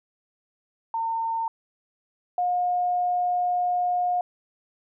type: tone pair in turn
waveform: sine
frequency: 908 / 716.1 Hz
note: A#5 / F5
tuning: -46 / +43 cents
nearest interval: major third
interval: 411 cents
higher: first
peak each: -24 / -21 dBFS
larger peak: second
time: 0.94-1.48 / 2.38-4.21 s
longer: second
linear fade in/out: 2 ms
effects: none